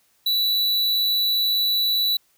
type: tone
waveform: square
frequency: 3949 Hz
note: B7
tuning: 1 cent flat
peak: -19 dBFS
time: 0.26-2.17 s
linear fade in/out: 5 ms
effects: white hiss -63 dBFS RMS until 2.37 s